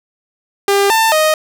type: tone with pitch steps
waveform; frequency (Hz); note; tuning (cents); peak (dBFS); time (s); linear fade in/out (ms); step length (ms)
sawtooth; 399.4 / 893 / 623; G4 / A5 / D#5; +32 / +25 / +2; -6; 0.68-1.34; 2; 220
effects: none